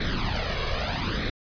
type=noise with flanger; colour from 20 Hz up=pink; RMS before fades=-27 dBFS; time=0-1.3 s; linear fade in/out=5 ms; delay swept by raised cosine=0.52 to 1.82 ms; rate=0.8 Hz; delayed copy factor=+0.7; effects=resampled to 11025 Hz